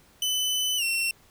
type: tone with pitch glide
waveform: sawtooth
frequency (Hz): 3013 to 2715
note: F#7 to F7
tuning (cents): +31 to -50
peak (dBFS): -21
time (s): 0.22-1.11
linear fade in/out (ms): 2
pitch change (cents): -181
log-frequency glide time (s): 0.77-0.83
effects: pink hiss -58 dBFS RMS until 1.3 s